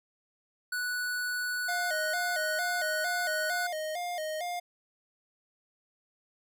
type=tone; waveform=square; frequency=1478 Hz; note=F#6; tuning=2 cents flat; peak=-31 dBFS; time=0.72-3.67 s; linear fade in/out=5 ms
type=tone with vibrato; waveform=square; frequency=663 Hz; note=E5; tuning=10 cents sharp; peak=-33 dBFS; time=1.68-4.6 s; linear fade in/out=10 ms; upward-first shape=square; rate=2.2 Hz; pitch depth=110 cents each way
effects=none